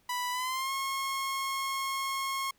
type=tone with pitch glide; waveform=sawtooth; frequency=987.8 to 1083.4 Hz; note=B5 to C#6; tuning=0 to -40 cents; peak=-27 dBFS; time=0.09-2.51 s; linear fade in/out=5 ms; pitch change=+160 cents; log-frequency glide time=0.31-0.72 s; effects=pink hiss -68 dBFS RMS until 2.58 s